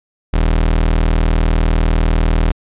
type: tone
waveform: 35% pulse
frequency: 40 Hz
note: D#1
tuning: 49 cents sharp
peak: -9 dBFS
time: 0.33-2.52 s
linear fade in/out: 10 ms
effects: resampled to 8000 Hz